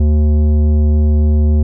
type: tone with tanh clipping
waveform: triangle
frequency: 75.3 Hz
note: D2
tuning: 44 cents sharp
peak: -10 dBFS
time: 0-1.63 s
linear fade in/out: 5 ms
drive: 16 dB
effects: none